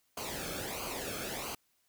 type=noise with flanger; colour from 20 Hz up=pink; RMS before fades=-39 dBFS; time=0.17-1.55 s; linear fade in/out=5 ms; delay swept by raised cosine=0.55 to 1.06 ms; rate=1.5 Hz; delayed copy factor=-0.7; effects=white hiss -74 dBFS RMS until 1.88 s